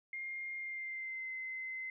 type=tone with pitch glide; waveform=sine; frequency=2121 to 2058 Hz; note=C7 to C7; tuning=+23 to -29 cents; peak=-39 dBFS; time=0.13-1.9 s; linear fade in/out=2 ms; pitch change=-52 cents; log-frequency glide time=0.57-1.32 s; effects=none